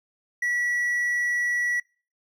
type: tone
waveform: triangle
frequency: 1941 Hz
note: B6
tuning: 31 cents flat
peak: -21 dBFS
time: 0.42-1.8 s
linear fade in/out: 5 ms
effects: noise-tail reverb RT60 0.4 s tail -26 dB re dry